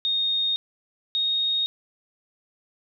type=tone pair in turn; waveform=sine; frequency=3700 / 3726 Hz; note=A#7 / A#7; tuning=-14 / -2 cents; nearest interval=unison; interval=12 cents; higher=second; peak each=-21 dBFS; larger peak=neither; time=0.05-0.56 / 1.15-1.66 s; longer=neither; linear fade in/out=0 ms; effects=none